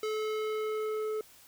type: tone with low-pass filter sweep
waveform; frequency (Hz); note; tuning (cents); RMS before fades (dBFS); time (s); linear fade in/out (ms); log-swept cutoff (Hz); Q
square; 432; A4; -32; -33; 0.03-1.21; 2; 6100 to 1000; 0.77
effects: white hiss -57 dBFS RMS until 1.47 s